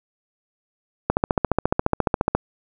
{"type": "click train", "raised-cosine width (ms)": 1, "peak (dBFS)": -3, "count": 19, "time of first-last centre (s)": [1.1, 2.35], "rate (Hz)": 14.4, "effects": []}